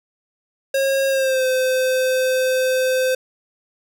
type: tone with pitch glide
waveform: square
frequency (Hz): 542 to 515.7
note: C#5 to C5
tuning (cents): -39 to -25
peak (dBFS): -17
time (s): 0.74-3.15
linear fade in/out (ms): 5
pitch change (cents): -86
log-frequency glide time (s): 1.08-1.46
effects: none